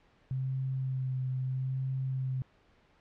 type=tone with vibrato; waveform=sine; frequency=130.81 Hz; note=C3; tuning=in tune; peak=-30 dBFS; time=0.31-2.42 s; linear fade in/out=0 ms; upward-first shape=sine; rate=0.77 Hz; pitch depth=19 cents each way; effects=pink hiss -65 dBFS RMS until 3 s + low-pass 3000 Hz 12 dB/octave